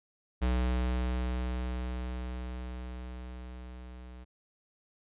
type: tone with level ramp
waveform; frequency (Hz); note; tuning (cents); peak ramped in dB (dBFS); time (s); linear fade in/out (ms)
square; 62.1; B1; +10; -26 to -46; 0.41-4.25; 20
effects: resampled to 8000 Hz